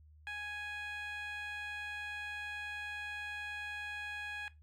15% pulse tone with band-pass filter, 830.6 Hz, G#5, in tune, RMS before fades -42 dBFS, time 0.27-4.48 s, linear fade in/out 0 ms, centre 1900 Hz, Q 1.6, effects noise-tail reverb RT60 0.2 s tail -17 dB re dry + added 76 Hz sine -57 dBFS peak until 4.62 s

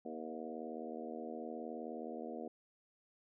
harmonic tone with a mistuned harmonic, 79.2 Hz, D#2, 31 cents sharp, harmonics 3 / 4 / 5 / 6 / 7 / 8 / 9, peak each -47 / -49 / -50 / -48 / -53 / -52 / -51 dBFS, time 0.05-2.48 s, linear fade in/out 5 ms, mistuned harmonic 8, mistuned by +15 cents, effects none

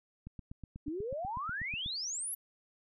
click train, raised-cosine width 5 ms, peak -32 dBFS, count 14, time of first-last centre 0.27-1.861 s, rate 8.17 Hz
sine exponential sweep, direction up, 280.1 to 11840 Hz, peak -35 dBFS, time 0.86-2.35 s, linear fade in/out 10 ms
effects none

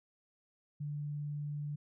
sine tone, 146.9 Hz, D3, 1 cent sharp, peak -36 dBFS, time 0.8-1.76 s, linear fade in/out 10 ms, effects none

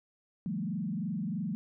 sine tone with frequency modulation, 193.2 Hz, G3, 25 cents flat, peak -31 dBFS, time 0.46-1.55 s, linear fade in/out 0 ms, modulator 23.1 Hz, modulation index 1.6, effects none

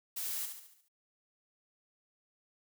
blue noise with echo, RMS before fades -38 dBFS, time 0.16-0.46 s, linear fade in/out 10 ms, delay 71 ms, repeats 6, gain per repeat -6 dB, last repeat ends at 0.886 s, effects none

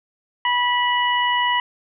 harmonic tone, 978 Hz, B5, 17 cents flat, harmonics 1 / 2 / 3, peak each -19 / -22 / -24 dBFS, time 0.45-1.6 s, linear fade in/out 2 ms, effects none

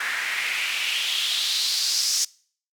white noise with band-pass filter sweep, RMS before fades -25 dBFS, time 0-2.25 s, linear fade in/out 5 ms, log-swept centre 1700 to 5800 Hz, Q 3.5, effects noise-tail reverb RT60 0.5 s tail -24 dB re dry

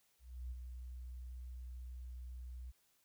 sine tone with ADSR envelope, 61.9 Hz, B1, 5 cents sharp, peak -40 dBFS, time 0.19-2.72 s, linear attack 320 ms, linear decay 31 ms, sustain -5 dB, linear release 23 ms, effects white hiss -75 dBFS RMS until 3.04 s

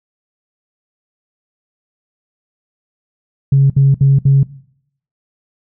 sine tone bursts, 137.4 Hz, C#3, 15 cents flat, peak -5 dBFS, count 4, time 3.52-4.432 s, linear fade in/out 5 ms, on 180 ms, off 64 ms, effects noise-tail reverb RT60 0.7 s tail -20 dB re dry + tanh soft clip ceiling -2 dBFS

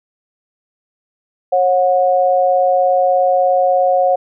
sine tone pair together, 545 / 728.3 Hz, C#5 / F#5, -29 / -28 cents, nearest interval perfect fourth, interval 501 cents, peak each -13 dBFS, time 1.52-4.16 s, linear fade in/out 10 ms, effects none

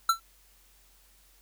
square tone with exponential decay, 1343 Hz, E6, 32 cents sharp, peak -17 dBFS, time 0.09-0.2 s, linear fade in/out 5 ms, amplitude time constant 23 ms, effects added 46 Hz sine -62 dBFS peak until 1.41 s + white hiss -62 dBFS RMS until 1.41 s

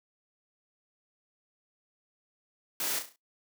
white noise with echo, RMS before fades -32 dBFS, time 2.8-2.99 s, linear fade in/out 2 ms, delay 34 ms, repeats 5, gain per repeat -7 dB, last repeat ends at 3.16 s, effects noise-tail reverb RT60 0.2 s tail -25 dB re dry + high-pass 200 Hz 12 dB/octave

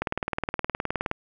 click train, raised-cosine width 0.5 ms, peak -11 dBFS, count 22, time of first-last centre 0.02-1.114 s, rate 19.2 Hz, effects none

